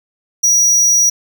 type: tone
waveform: square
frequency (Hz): 5790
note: F#8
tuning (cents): -38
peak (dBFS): -9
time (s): 0.43-1.1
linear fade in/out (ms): 10
effects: none